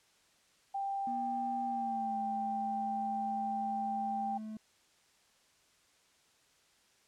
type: tone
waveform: sine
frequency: 789 Hz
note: G5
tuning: 11 cents sharp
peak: -33 dBFS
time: 0.74-4.38 s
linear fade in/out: 10 ms
type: tone with pitch glide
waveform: triangle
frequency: 240.9 to 217.1 Hz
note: B3 to A3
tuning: -43 to -23 cents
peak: -38 dBFS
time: 1.07-4.57 s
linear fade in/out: 2 ms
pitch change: -180 cents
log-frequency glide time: 1.66-2.17 s
effects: white hiss -68 dBFS RMS until 7.07 s + low-pass 8000 Hz 12 dB/octave